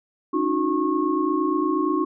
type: tone cluster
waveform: sine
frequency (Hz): 282.2 / 310.7 / 364.1 / 1090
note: C#4 / D#4 / F#4 / C#6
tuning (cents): +31 / -2 / -28 / -29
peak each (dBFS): -27 / -23 / -25 / -26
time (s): 0.33-2.05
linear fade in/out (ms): 10
effects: none